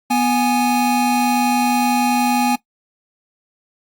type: tone pair together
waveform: square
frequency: 246.1 / 829 Hz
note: B3 / G#5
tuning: -6 / -3 cents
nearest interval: octave + major sixth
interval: 2103 cents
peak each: -18 dBFS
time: 0.1-2.56 s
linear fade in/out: 10 ms
effects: noise-tail reverb RT60 0.1 s tail -18 dB re dry + Opus 48 kbps